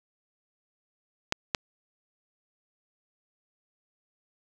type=clicks; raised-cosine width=0.2 ms; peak=-7 dBFS; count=2; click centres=1.324 / 1.548 s; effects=none